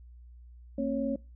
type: tone cluster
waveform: sine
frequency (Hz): 228.6 / 270.7 / 554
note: A#3 / C#4 / C#5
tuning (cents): -34 / -41 / -1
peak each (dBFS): -32 / -31 / -33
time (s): 0.78-1.16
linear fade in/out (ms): 5
effects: noise-tail reverb RT60 0.3 s tail -24 dB re dry + added 60 Hz sine -48 dBFS peak until 1.35 s